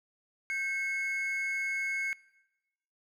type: tone pair together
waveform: triangle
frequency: 1568 / 2186 Hz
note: G6 / C#7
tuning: 0 / -25 cents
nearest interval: tritone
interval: 575 cents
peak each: -36 / -30 dBFS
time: 0.5-2.13 s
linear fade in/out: 0 ms
effects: noise-tail reverb RT60 1.0 s tail -21 dB re dry